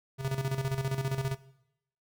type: tone with tremolo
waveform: square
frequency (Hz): 134.1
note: C3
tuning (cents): +43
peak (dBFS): -28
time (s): 0.18-1.37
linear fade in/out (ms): 50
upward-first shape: square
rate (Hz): 15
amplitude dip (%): 65
effects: noise-tail reverb RT60 0.8 s tail -18 dB re dry